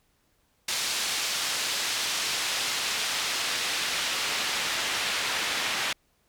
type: noise with band-pass filter sweep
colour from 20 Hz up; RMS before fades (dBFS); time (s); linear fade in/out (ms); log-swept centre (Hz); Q
pink; -29; 0.68-5.93; 5; 4700 to 2700; 0.76
effects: pink hiss -69 dBFS RMS until 6.28 s